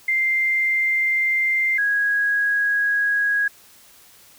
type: tone pair in turn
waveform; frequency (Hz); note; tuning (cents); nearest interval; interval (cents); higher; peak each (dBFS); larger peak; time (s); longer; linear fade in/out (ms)
sine; 2093 / 1653.6; C7 / G#6; 0 / -8; major third; 408; first; -17; neither; 0.08-1.78 / 1.78-3.48; neither; 5
effects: white hiss -50 dBFS RMS until 4.38 s